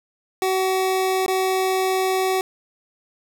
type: tone with dropouts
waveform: 25% pulse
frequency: 377.1 Hz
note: F#4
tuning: 33 cents sharp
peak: -15 dBFS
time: 0.42-2.41 s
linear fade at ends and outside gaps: 1 ms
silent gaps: 1.262-1.28 s
effects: none